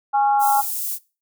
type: harmonic tone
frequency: 275.1 Hz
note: C#4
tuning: 13 cents flat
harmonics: 3 / 4 / 5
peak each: -15 / -29 / -27 dBFS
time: 0.13-0.62 s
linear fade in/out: 20 ms
type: high-pass noise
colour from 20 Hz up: white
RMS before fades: -26 dBFS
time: 0.39-0.99 s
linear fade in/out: 50 ms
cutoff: 9800 Hz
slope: 12 dB/octave
effects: noise-tail reverb RT60 0.3 s tail -20 dB re dry